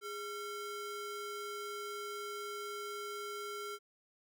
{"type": "ring-modulated tone", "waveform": "square", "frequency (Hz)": 890, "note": "A5", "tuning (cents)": 20, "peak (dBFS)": -38, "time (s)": [0.01, 3.79], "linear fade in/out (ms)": 50, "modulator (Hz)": 478, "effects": []}